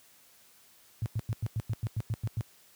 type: tone bursts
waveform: sine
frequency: 110.2 Hz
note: A2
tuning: 3 cents sharp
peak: -27 dBFS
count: 11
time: 1.02-2.409 s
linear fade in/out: 0 ms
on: 39 ms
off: 96 ms
effects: white hiss -60 dBFS RMS until 2.75 s + high-pass 60 Hz 12 dB/octave